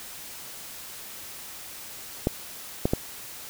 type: clicks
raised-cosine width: 2 ms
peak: -8 dBFS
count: 3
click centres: 2.271 / 2.855 / 2.935 s
effects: white hiss -41 dBFS RMS until 3.49 s